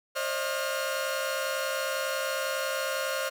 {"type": "tone cluster", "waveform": "sawtooth", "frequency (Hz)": [534, 606, 656, 1416], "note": ["C5", "D#5", "E5", "F6"], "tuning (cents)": [35, -46, -9, 23], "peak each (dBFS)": [-28, -31, -36, -30], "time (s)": [0.15, 3.3], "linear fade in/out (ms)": 20, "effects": []}